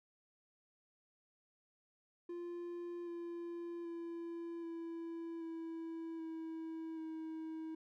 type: tone with pitch steps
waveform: triangle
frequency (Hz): 347.2 / 342.4 / 337.7 / 333.1 / 328.5 / 323.9 / 319.5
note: F4 / F4 / E4 / E4 / E4 / E4 / D#4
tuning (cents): -10 / -34 / +42 / +18 / -6 / -30 / +46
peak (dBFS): -40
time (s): 2.29-7.75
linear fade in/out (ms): 5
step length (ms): 780
effects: none